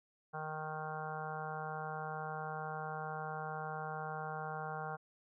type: harmonic tone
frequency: 155.56 Hz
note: D#3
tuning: in tune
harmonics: 1 / 3 / 4 / 5 / 6 / 7 / 8 / 9 / 10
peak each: -46 / -48 / -51 / -43 / -53 / -48 / -54 / -47 / -55 dBFS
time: 0.33-4.97 s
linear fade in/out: 20 ms
effects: none